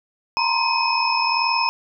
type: tone cluster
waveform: sine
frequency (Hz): 921 / 962 / 1044 / 2515 / 5240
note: A#5 / B5 / C6 / D#7 / E8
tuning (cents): -21 / -46 / -4 / +18 / -11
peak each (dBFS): -24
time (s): 0.37-1.69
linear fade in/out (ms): 0
effects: none